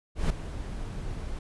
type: noise with ADSR envelope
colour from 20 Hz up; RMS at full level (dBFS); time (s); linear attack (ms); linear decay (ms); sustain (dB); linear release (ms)
brown; -22; 0.15-1.39; 150; 5; -13; 4
effects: resampled to 24000 Hz